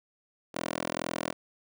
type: tone with high-pass filter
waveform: 10% pulse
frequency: 42 Hz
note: E1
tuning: 33 cents sharp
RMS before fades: -34 dBFS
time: 0.54-1.33 s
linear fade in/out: 10 ms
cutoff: 380 Hz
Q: 1.2
effects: none